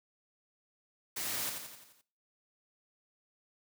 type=noise with echo; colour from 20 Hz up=white; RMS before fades=-37 dBFS; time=1.16-1.5 s; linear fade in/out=10 ms; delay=86 ms; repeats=6; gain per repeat=-5 dB; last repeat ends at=2.016 s; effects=noise-tail reverb RT60 0.4 s tail -18 dB re dry + high-pass 80 Hz 12 dB/octave